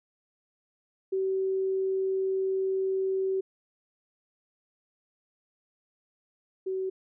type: tone pair in turn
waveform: sine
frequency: 382.1 / 378.4 Hz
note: G4 / F#4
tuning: -44 / +39 cents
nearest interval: unison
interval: 17 cents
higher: first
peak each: -25 / -28 dBFS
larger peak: first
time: 1.12-3.41 / 6.66-6.9 s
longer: first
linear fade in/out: 10 ms
effects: none